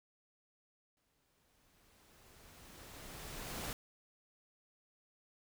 pink noise with exponential growth, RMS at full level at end -41 dBFS, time 0.97-3.73 s, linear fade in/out 1 ms, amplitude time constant 600 ms, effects none

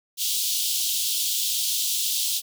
pink high-pass noise, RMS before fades -25 dBFS, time 0.17-2.42 s, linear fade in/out 50 ms, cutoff 3100 Hz, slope 48 dB/octave, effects none

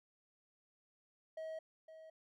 triangle tone with echo, 638 Hz, D#5, 43 cents sharp, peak -40 dBFS, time 1.37-1.59 s, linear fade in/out 5 ms, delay 510 ms, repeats 1, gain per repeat -11 dB, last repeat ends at 2.1 s, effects none

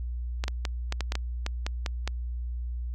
clicks, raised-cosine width 0.2 ms, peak -13 dBFS, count 11, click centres 0.439 / 0.481 / 0.652 / 0.924 / 1.007 / 1.121 / 1.154 / 1.464 / 1.665 / 1.862 / 2.076 s, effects added 60 Hz sine -30 dBFS peak until 2.94 s

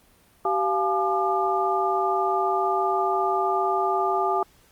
sine tone cluster, 386.1 / 696 / 851 / 1201 Hz, G4 / F5 / G#5 / D6, -26 / -6 / +42 / +38 cents, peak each -26 dBFS, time 0.45-4.43 s, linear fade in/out 2 ms, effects pink hiss -58 dBFS RMS until 4.71 s + Opus 32 kbps

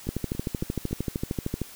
two click trains, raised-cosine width 3 ms, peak -14 / -23 dBFS, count 21 / 4, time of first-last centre 0.09-1.617 / 0.07-0.91 s, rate 13.1 / 3.57 Hz, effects white hiss -46 dBFS RMS until 1.75 s

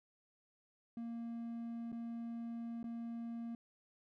triangle tone with dropouts, 232.4 Hz, A#3, 5 cents flat, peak -39 dBFS, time 0.97-3.55 s, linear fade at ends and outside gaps 2 ms, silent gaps 1.919-1.926 / 2.83-2.841 s, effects none

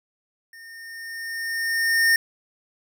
square tone with level ramp, 1825 Hz, A#6, 37 cents flat, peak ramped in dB -43 to -15 dBFS, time 0.53-2.16 s, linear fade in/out 2 ms, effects none

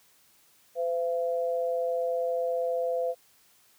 sine tone pair together, 509 / 678.7 Hz, C5 / F5, -48 / -50 cents, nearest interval perfect fourth, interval 498 cents, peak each -27 / -31 dBFS, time 0.75-3.15 s, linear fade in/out 50 ms, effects white hiss -62 dBFS RMS until 3.78 s + high-pass 60 Hz 12 dB/octave

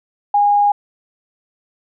sine tone, 819 Hz, G#5, 24 cents flat, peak -10 dBFS, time 0.34-0.72 s, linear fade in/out 5 ms, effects none

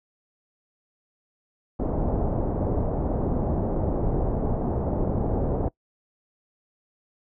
pink low-pass noise, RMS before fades -25 dBFS, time 1.79-5.69 s, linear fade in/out 10 ms, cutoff 740 Hz, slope 24 dB/octave, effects noise-tail reverb RT60 0.1 s tail -23 dB re dry

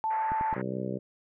sine tone, 880 Hz, A5, in tune, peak -26 dBFS, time 0.04-0.54 s, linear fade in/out 0 ms
white band-pass noise, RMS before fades -41 dBFS, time 0.1-0.62 s, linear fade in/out 10 ms, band 540 to 2000 Hz, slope 48 dB/octave
clicks, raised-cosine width 3 ms, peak -25 dBFS, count 3, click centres 0.319 / 0.411 / 0.528 s
harmonic tone, 64 Hz, C2, 38 cents flat, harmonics 2 / 3 / 4 / 5 / 6 / 7 / 8 / 9, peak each -38 / -35 / -40 / -40 / -38 / -41 / -41 / -41 dBFS, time 0.55-0.99 s, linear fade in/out 20 ms
effects none

